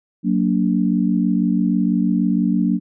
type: chord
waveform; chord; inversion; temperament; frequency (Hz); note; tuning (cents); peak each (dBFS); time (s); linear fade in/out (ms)
sine; Gb augmented; none; just; 185 / 231.2 / 289.1; Gb3 / Bb3 / D4; 0 / -14 / -27; -18 / -19 / -21; 0.23-2.8; 50
effects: none